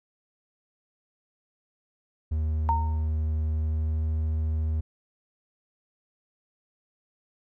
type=tone with pitch glide; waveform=triangle; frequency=77.78 to 78.5 Hz; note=D#2 to D#2; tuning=0 to +16 cents; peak=-22 dBFS; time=2.31-4.81 s; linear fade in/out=10 ms; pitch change=+16 cents; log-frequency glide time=3.49-4.06 s
type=tone with exponential decay; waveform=sine; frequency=919 Hz; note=A#5; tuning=25 cents flat; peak=-19 dBFS; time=2.69-3.08 s; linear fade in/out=0 ms; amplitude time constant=84 ms
effects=none